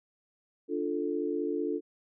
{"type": "chord", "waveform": "sine", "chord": "D minor", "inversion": "none", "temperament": "equal", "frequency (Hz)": [293.7, 349.2, 440], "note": ["D4", "F4", "A4"], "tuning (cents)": [0, 0, 0], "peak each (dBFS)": -33, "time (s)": [0.68, 1.81], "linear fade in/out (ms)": 50, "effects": []}